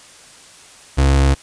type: tone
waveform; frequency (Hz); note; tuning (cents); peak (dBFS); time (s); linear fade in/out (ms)
35% pulse; 68.6; C#2; -17; -9; 0.97-1.35; 20
effects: white hiss -43 dBFS RMS until 1.42 s + resampled to 22050 Hz